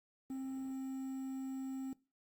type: tone with quantisation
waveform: triangle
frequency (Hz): 265.1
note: C4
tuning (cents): +23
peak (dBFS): -37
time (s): 0.3-1.93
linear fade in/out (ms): 2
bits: 10
effects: noise-tail reverb RT60 0.3 s tail -21 dB re dry + Opus 24 kbps